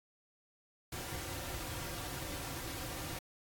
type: noise with comb filter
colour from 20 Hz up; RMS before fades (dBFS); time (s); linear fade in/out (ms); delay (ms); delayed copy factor
pink; -42; 0.92-3.19; 5; 4.7; -0.65
effects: AAC 64 kbps